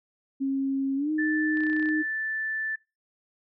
sine tone with pitch glide, 271.1 to 309.6 Hz, C#4 to D#4, -38 to -9 cents, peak -24 dBFS, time 0.4-2.03 s, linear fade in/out 20 ms, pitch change +229 cents, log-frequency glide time 0.96-1.11 s
sine tone, 1760 Hz, A6, in tune, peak -27 dBFS, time 1.18-2.76 s, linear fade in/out 10 ms
clicks, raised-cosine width 0.3 ms, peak -29 dBFS, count 11, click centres 1.572 / 1.606 / 1.636 / 1.667 / 1.699 / 1.731 / 1.765 / 1.797 / 1.827 / 1.858 / 1.889 s
effects noise-tail reverb RT60 0.3 s tail -26 dB re dry

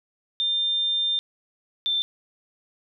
sine tone pair in turn, 3600 / 3561 Hz, A7 / A7, +39 / +20 cents, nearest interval unison, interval 19 cents, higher first, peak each -21 dBFS, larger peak neither, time 0.4-1.19 / 1.86-2.02 s, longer first, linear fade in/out 0 ms, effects none

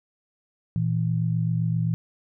sine tone pair together, 116.1 / 163.78 Hz, A#2 / E3, -7 / -11 cents, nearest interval tritone, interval 596 cents, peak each -24 dBFS, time 0.76-1.94 s, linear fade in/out 0 ms, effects none

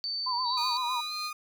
sine tone, 4553 Hz, C#8, 45 cents sharp, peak -30 dBFS, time 0.04-0.77 s, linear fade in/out 0 ms
sine tone with vibrato, 987.8 Hz, B5, in tune, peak -29 dBFS, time 0.26-1.01 s, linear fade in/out 10 ms, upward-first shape sine, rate 7.9 Hz, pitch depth 79 cents each way
sine tone with pitch glide, 3932 to 4147 Hz, B7 to C8, -8 to -16 cents, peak -34 dBFS, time 0.44-1.31 s, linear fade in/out 50 ms, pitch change +92 cents, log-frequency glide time 1.06-1.13 s
30% pulse tone with tremolo, 1227 Hz, D#6, 25 cents flat, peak -31 dBFS, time 0.57-1.33 s, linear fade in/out 5 ms, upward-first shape triangle, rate 3.3 Hz, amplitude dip 45%
effects none

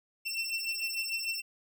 25% pulse beating tone pair, 2692 / 2698.7 Hz, E7 / E7, +36 / +40 cents, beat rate 6.7 Hz, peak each -31 dBFS, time 0.25-1.42 s, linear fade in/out 20 ms, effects none

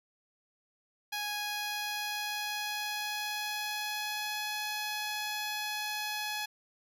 10% pulse tone with pitch glide, 830.6 to 843.7 Hz, G#5 to G#5, 0 to +27 cents, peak -25 dBFS, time 1.12-6.46 s, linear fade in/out 10 ms, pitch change +27 cents, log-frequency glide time 1.39-4.45 s, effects none

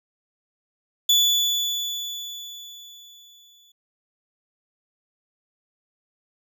35% pulse tone with exponential decay, 3456 Hz, A7, 32 cents flat, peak -12 dBFS, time 1.09-3.72 s, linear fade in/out 5 ms, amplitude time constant 570 ms, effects none

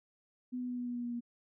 sine tone with pitch steps, 250 / 248.3 / 246.6 / 244.9 / 243.2 / 241.5 / 239.8 / 238.2 Hz, B3 / B3 / B3 / B3 / B3 / B3 / A#3 / A#3, +21 / +9 / -2 / -14 / -26 / -39 / +49 / +38 cents, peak -35 dBFS, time 0.52-1.208 s, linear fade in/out 20 ms, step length 86 ms, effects none

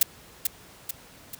blue noise with echo, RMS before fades -17 dBFS, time 0.01-0.03 s, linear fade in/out 5 ms, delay 440 ms, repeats 3, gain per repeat -6 dB, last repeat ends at 1.35 s, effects pink hiss -50 dBFS RMS until 1.39 s + high-pass 60 Hz 12 dB/octave

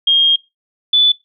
sine tone pair in turn, 3232 / 3479 Hz, G#7 / A7, -48 / -20 cents, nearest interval minor second, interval 128 cents, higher second, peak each -8 dBFS, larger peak neither, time 0.07-0.36 / 0.93-1.12 s, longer first, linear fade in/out 5 ms, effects noise-tail reverb RT60 0.2 s tail -20 dB re dry

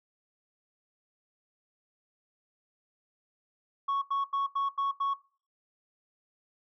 sine tone bursts, 1108.7 Hz, C#6, in tune, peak -24 dBFS, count 6, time 3.88-5.14 s, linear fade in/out 10 ms, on 140 ms, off 84 ms, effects noise-tail reverb RT60 0.4 s tail -20 dB re dry + tanh soft clip ceiling -25 dBFS

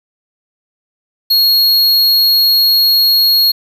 square tone, 4302 Hz, C8, 47 cents sharp, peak -8 dBFS, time 1.3-3.52 s, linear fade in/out 10 ms, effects 7-bit

